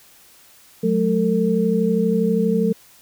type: tone cluster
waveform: sine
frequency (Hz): 182.5 / 214.9 / 451.5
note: F#3 / A3 / A4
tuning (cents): -24 / -41 / +45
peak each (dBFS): -20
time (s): 0.83-2.73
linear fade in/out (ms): 10
effects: white hiss -50 dBFS RMS until 3.01 s